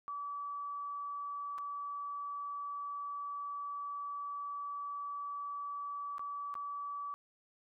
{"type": "tone with dropouts", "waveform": "sine", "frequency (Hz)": 1149, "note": "D6", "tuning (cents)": -38, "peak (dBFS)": -38, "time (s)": [0.08, 7.14], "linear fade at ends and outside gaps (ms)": 0, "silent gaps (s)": [[1.581, 1.585], [6.182, 6.194], [6.541, 6.553]], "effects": []}